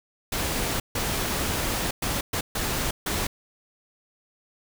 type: noise bursts at uneven times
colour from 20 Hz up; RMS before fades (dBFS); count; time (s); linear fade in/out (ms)
pink; -27; 6; 0.32-0.8 / 0.95-1.91 / 2.02-2.21 / 2.33-2.41 / 2.55-2.91 / 3.06-3.27; 5
effects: none